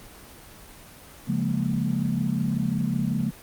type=chord; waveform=sine; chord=Bb minor seventh; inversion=first; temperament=equal; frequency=138.59 / 174.61 / 207.7 / 233.1 Hz; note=Db3 / F3 / Ab3 / Bb3; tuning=0 / 0 / 0 / 0 cents; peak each=-28 dBFS; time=1.27-3.31 s; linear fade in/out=20 ms; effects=pink hiss -46 dBFS RMS until 3.42 s + Opus 24 kbps